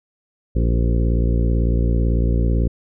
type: harmonic tone with a mistuned harmonic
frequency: 58 Hz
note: A#1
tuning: 8 cents flat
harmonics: 1 / 2 / 3 / 4 / 5 / 6 / 7 / 8 / 9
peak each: -16 / -22 / -26 / -28 / -30 / -32 / -33 / -34 / -35 dBFS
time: 0.55-2.68 s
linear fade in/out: 10 ms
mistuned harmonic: 7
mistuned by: -31 cents
effects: none